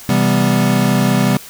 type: chord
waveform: square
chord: C major seventh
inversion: none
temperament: equal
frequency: 130.81 / 164.81 / 196 / 246.9 Hz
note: C3 / E3 / G3 / B3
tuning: 0 / 0 / 0 / 0 cents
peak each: -18 / -21 / -16 / -18 dBFS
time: 0.09-1.37 s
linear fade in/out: 2 ms
effects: white hiss -36 dBFS RMS until 1.49 s

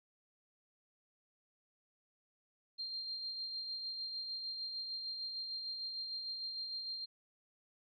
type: tone with tremolo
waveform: sine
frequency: 4186 Hz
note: C8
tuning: in tune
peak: -38 dBFS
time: 2.78-7.06 s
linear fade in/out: 20 ms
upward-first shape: sine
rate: 6.6 Hz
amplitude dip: 35%
effects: none

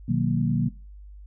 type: chord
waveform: sine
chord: B major seventh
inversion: none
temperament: equal with one note detuned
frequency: 125.05 / 155.56 / 185 / 233.1 Hz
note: B2 / D#3 / F#3 / A#3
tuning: +22 / 0 / 0 / 0 cents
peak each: -26 dBFS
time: 0.08-0.69 s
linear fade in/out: 10 ms
effects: noise-tail reverb RT60 0.3 s tail -19 dB re dry + added 50 Hz sine -41 dBFS peak until 1.26 s

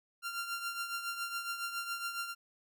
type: tone with tremolo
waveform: sawtooth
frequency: 1385 Hz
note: F6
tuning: 15 cents flat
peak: -30 dBFS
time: 0.22-2.35 s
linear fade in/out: 50 ms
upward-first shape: triangle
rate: 7.2 Hz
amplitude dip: 65%
effects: none

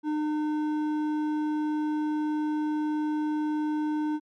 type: tone with hard clipping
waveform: sine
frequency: 303.6 Hz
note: D#4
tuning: 42 cents flat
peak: -27 dBFS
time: 0.03-4.2 s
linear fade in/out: 50 ms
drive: 8 dB
effects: MP3 96 kbps

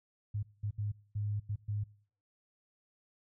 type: tone bursts at uneven times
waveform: sine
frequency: 103.83 Hz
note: G#2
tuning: in tune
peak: -32 dBFS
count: 6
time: 0.34-0.43 / 0.63-0.71 / 0.78-0.92 / 1.15-1.4 / 1.49-1.56 / 1.68-1.84 s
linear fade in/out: 10 ms
effects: noise-tail reverb RT60 0.5 s tail -21 dB re dry

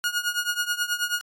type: tone with tremolo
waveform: sawtooth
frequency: 1439 Hz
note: F#6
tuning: 49 cents flat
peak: -17 dBFS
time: 0.04-1.21 s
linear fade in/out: 0 ms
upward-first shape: triangle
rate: 9.3 Hz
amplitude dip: 90%
effects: AAC 64 kbps

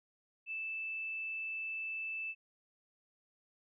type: tone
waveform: sine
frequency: 2637 Hz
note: E7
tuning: in tune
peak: -37 dBFS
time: 0.46-2.35 s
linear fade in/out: 50 ms
effects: none

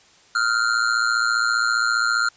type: tone with amplitude modulation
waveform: square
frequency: 1396.9 Hz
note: F6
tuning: in tune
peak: -15 dBFS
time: 0.35-2.29 s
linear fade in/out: 5 ms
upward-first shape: sine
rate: 115 Hz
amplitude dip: 80%
effects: white hiss -53 dBFS RMS until 2.36 s + resampled to 16000 Hz

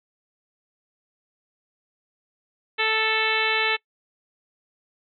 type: harmonic tone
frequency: 440 Hz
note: A4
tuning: in tune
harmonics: 1 / 2 / 3 / 4 / 5 / 6 / 7 / 8 / 9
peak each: -29 / -30 / -30 / -27 / -26 / -27 / -31 / -32 / -32 dBFS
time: 2.78-3.77 s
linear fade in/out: 20 ms
effects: noise-tail reverb RT60 0.1 s tail -23 dB re dry

